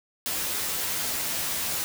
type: noise with comb filter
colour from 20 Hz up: white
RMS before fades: -29 dBFS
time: 0.26-1.84 s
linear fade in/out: 0 ms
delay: 12 ms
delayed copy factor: +0.55
effects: none